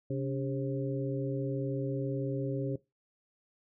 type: harmonic tone with a mistuned harmonic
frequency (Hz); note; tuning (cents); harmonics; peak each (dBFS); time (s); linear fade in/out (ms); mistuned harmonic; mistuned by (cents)
134.1; C3; +43; 1 / 2 / 3 / 4; -33 / -36 / -38 / -39; 0.1-2.76; 5; 2; +99
effects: noise-tail reverb RT60 0.2 s tail -19 dB re dry